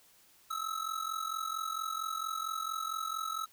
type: ring-modulated tone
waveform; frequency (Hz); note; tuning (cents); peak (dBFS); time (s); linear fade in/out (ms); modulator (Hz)
square; 1300; E6; -24; -32; 0.5-3.46; 10; 22.2
effects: white hiss -63 dBFS RMS until 3.52 s